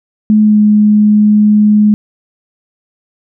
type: tone with pitch glide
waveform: sine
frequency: 213.5 to 210.3 Hz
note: G#3 to G#3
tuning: +48 to +22 cents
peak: -4 dBFS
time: 0.3-1.94 s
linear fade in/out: 0 ms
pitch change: -26 cents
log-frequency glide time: 0.41-0.59 s
effects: none